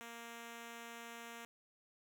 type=tone; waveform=5% pulse; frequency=233.1 Hz; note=A#3; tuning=in tune; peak=-37 dBFS; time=0.01-1.45 s; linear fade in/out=0 ms; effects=none